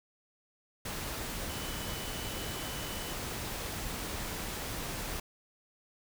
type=tone in noise; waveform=sine; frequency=2996 Hz; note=F#7; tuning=21 cents sharp; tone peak=-47 dBFS; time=1.49-3.13 s; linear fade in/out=5 ms; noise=pink; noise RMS=-38 dBFS; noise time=0.85-5.2 s; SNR=-12 dB; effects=none